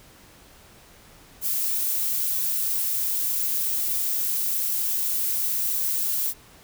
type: noise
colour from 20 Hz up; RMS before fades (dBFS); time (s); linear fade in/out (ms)
violet; -25; 1.41-6.34; 50
effects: pink hiss -51 dBFS RMS until 6.63 s